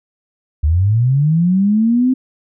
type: linear sweep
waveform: sine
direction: up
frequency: 70.6 to 262.5 Hz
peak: -10 dBFS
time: 0.63-2.14 s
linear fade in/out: 10 ms
effects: none